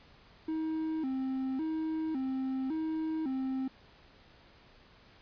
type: tone with vibrato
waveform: triangle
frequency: 289 Hz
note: D4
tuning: 28 cents flat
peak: -29 dBFS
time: 0.48-3.68 s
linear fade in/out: 5 ms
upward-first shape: square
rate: 0.9 Hz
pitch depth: 160 cents each way
effects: pink hiss -59 dBFS RMS until 5.21 s + resampled to 11025 Hz